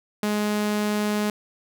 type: tone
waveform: sawtooth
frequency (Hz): 209.4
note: G#3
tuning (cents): +15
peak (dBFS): -18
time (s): 0.23-1.3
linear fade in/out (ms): 2
effects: none